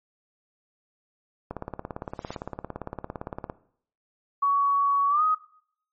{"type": "click train", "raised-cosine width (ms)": 1, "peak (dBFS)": -18, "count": 36, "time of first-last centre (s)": [1.51, 3.499], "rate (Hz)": 17.6}
{"type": "noise with exponential growth", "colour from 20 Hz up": "white", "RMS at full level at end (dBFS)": -38, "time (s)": [2.03, 2.35], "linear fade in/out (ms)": 5, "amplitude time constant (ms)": 68}
{"type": "tone with pitch glide", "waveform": "sine", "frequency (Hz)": [1124, 1254.4], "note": ["C#6", "D#6"], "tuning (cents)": [24, 14], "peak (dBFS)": -19, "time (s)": [4.42, 5.35], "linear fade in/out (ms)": 10, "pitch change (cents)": 190, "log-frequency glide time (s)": [5.09, 5.23]}
{"effects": ["noise-tail reverb RT60 0.6 s tail -17 dB re dry", "MP3 32 kbps"]}